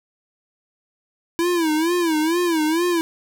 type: tone with vibrato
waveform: square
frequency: 329.6 Hz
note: E4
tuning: in tune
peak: -18 dBFS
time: 1.39-3.01 s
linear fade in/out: 0 ms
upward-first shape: sine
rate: 2.2 Hz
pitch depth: 130 cents each way
effects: none